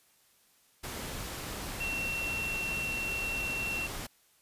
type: tone in noise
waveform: sine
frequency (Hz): 2719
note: F7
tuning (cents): -47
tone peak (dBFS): -32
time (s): 1.8-3.87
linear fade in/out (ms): 10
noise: pink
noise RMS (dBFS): -39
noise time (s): 0.83-4.07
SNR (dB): +4
effects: white hiss -66 dBFS RMS until 4.41 s + resampled to 32000 Hz